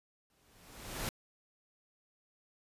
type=noise with exponential growth; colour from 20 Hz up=pink; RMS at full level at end=-35 dBFS; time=0.3-1.09 s; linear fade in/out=1 ms; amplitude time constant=170 ms; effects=resampled to 32000 Hz